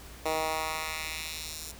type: tone with high-pass filter sweep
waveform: 10% pulse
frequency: 158 Hz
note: D#3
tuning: 27 cents sharp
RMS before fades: -34 dBFS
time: 0.25-1.72 s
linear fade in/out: 10 ms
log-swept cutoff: 490 to 6500 Hz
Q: 1.1
effects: added 60 Hz sine -49 dBFS peak until 1.79 s + pink hiss -49 dBFS RMS until 1.79 s